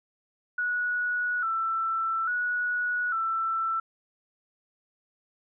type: tone with vibrato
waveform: sine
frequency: 1396.9 Hz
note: F6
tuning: in tune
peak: -25 dBFS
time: 0.58-3.8 s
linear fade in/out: 5 ms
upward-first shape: square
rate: 0.59 Hz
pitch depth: 81 cents each way
effects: none